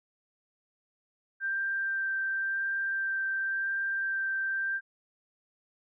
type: tone with vibrato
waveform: sine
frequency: 1574 Hz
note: G6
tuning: 7 cents sharp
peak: -28 dBFS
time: 1.4-4.81 s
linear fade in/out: 50 ms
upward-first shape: sine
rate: 0.93 Hz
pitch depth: 9 cents each way
effects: none